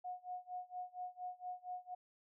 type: tone with tremolo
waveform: sine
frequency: 726 Hz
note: F#5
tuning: 33 cents flat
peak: -40 dBFS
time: 0.04-1.95 s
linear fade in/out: 10 ms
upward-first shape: sine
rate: 4.3 Hz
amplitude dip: 95%
effects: none